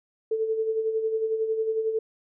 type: tone with tremolo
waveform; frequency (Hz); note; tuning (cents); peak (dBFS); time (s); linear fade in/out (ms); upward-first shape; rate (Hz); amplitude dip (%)
sine; 442.4; A4; +9; -21; 0.31-1.99; 5; sine; 11; 55
effects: none